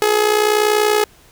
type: tone with amplitude modulation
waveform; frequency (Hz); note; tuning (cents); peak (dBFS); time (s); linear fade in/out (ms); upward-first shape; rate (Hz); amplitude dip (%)
sawtooth; 422.9; G#4; +31; -6; 0.02-1.04; 0; sine; 60.5; 65
effects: pink hiss -49 dBFS RMS until 1.31 s